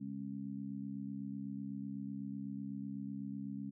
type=harmonic tone; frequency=68 Hz; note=C#2; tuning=33 cents flat; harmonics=2 / 3 / 4; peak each=-49 / -42 / -45 dBFS; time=0-3.71 s; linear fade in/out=20 ms; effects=none